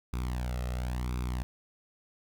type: tone with flanger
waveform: sawtooth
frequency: 61.74 Hz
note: B1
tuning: in tune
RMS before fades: -33 dBFS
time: 0.13-1.43 s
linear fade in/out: 0 ms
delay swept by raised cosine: 0.82 to 1.56 ms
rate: 0.96 Hz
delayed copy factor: +0.7
effects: none